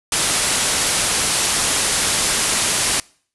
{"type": "low-pass noise", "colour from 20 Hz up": "white", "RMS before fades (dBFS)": -19, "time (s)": [0.12, 3], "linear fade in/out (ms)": 2, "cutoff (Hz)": 11000, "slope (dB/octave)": 96, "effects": ["noise-tail reverb RT60 0.5 s tail -25 dB re dry"]}